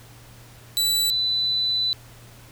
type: tone pair in turn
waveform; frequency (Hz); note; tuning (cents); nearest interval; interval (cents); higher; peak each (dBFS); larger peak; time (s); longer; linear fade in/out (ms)
sawtooth / sine; 3958 / 3992; B7 / B7; +3 / +18; unison; 15; second; -16 / -20; first; 0.77-1.1 / 1.1-1.93; second; 0
effects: added 118 Hz sine -47 dBFS peak until 2.51 s + pink hiss -49 dBFS RMS until 2.51 s